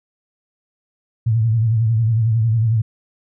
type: tone with vibrato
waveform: sine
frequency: 112.7 Hz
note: A2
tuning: 42 cents sharp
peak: -13 dBFS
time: 1.26-2.82 s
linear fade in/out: 10 ms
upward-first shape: sine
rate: 11 Hz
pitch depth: 81 cents each way
effects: none